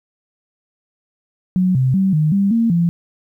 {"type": "tone with pitch steps", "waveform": "sine", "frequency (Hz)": [184, 129.9, 191.9, 153.6, 198, 229.8, 170.5], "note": ["F#3", "C3", "G3", "D#3", "G3", "A#3", "F3"], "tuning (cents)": [-9, -12, -37, -22, 18, -25, -41], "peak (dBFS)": -12, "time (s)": [1.56, 2.89], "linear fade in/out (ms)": 0, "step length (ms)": 190, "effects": ["9-bit"]}